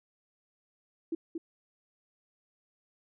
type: tone with echo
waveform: sine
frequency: 329.6 Hz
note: E4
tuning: in tune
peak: -29 dBFS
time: 1.12-1.15 s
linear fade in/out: 5 ms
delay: 230 ms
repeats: 1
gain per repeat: -4 dB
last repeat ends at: 1.38 s
effects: none